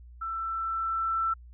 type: tone with level ramp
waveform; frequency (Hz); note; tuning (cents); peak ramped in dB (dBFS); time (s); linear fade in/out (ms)
sine; 1334; E6; +20; -31 to -24; 0.21-1.34; 10
effects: added 60 Hz sine -46 dBFS peak until 1.53 s